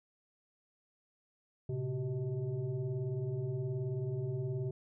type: tone with frequency modulation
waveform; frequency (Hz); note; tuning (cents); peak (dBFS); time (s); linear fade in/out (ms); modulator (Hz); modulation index
sine; 134.4; C3; +47; -33; 1.69-4.71; 5; 250; 0.99
effects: none